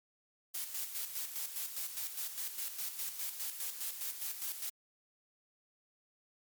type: noise with tremolo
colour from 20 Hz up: blue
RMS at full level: -38 dBFS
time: 0.54-4.7 s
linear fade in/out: 10 ms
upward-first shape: square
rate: 4.9 Hz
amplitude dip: 55%
effects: MP3 96 kbps